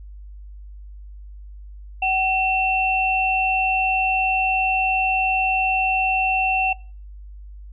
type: tone pair together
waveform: sine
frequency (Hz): 757.2 / 2700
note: F#5 / E7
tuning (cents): +40 / +41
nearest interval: octave + minor seventh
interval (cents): 2201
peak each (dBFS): -21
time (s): 2.02-6.73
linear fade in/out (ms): 5
effects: noise-tail reverb RT60 0.4 s tail -21 dB re dry + added 50 Hz sine -36 dBFS peak until 7.72 s